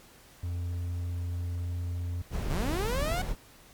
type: tone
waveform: triangle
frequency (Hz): 87.31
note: F2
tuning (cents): 0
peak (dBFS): -28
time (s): 0.43-2.22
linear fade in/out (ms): 5
type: noise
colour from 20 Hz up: brown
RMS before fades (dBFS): -31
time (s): 2.3-3.36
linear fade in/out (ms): 50
type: linear sweep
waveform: sawtooth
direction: up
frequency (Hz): 123.47 to 752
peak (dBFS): -27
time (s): 2.5-3.22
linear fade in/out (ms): 5
effects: pink hiss -55 dBFS RMS until 3.73 s + MP3 96 kbps